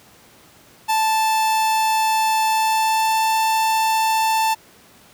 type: tone with pitch glide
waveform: 45% pulse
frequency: 879 to 885.1 Hz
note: A5 to A5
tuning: -2 to +10 cents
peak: -16 dBFS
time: 0.88-4.55 s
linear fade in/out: 20 ms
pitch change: +12 cents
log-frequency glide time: 2.47-3.38 s
effects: pink hiss -49 dBFS RMS until 5.13 s + high-pass 100 Hz 12 dB/octave